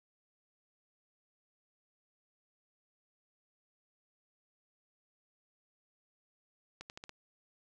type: accelerating click train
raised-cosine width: 0.2 ms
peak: -28 dBFS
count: 5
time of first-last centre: 6.81-7.094 s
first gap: 89 ms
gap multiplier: 0.85
effects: none